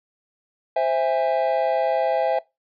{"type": "chord", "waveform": "triangle", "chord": "C augmented", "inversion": "none", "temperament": "equal with one note detuned", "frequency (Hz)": [523.3, 659.3, 818.7], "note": ["C5", "E5", "G#5"], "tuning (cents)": [0, 0, -25], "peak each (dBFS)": [-22, -19, -22], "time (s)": [0.76, 2.39], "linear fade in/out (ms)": 5, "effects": ["noise-tail reverb RT60 0.2 s tail -21 dB re dry", "resampled to 11025 Hz"]}